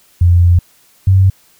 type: tone pair in turn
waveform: sine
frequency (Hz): 87.31 / 95.36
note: F2 / G2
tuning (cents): 0 / -47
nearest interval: major second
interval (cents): 153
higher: second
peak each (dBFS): -5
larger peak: neither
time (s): 0.21-0.59 / 1.07-1.3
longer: first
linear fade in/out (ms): 5
effects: white hiss -50 dBFS RMS until 1.59 s